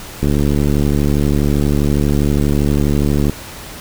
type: click train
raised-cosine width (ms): 3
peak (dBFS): -3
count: 223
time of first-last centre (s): 0.23-3.296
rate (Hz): 72.4
effects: pink hiss -32 dBFS RMS until 3.8 s